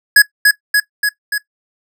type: tone with echo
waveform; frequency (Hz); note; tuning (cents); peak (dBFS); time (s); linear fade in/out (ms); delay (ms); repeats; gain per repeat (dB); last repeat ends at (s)
square; 1676; G#6; +15; -3; 0.16-0.22; 5; 290; 4; -3; 1.38
effects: noise-tail reverb RT60 0.1 s tail -17 dB re dry